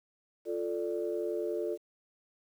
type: chord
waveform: sine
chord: D minor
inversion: first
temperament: equal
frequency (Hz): 349.2 / 440 / 587.3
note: F4 / A4 / D5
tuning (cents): 0 / 0 / 0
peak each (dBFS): -34 / -34 / -37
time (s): 0.45-1.78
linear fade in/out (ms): 50
effects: tanh soft clip ceiling -21 dBFS + 10-bit